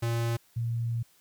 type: tone pair in turn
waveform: square / sine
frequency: 116.54 / 116.54 Hz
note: A#2 / A#2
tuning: 0 / 0 cents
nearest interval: unison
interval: 0 cents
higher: neither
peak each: -27 dBFS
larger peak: neither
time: 0.02-0.37 / 0.56-1.03 s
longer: second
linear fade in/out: 10 ms
effects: white hiss -63 dBFS RMS until 1.2 s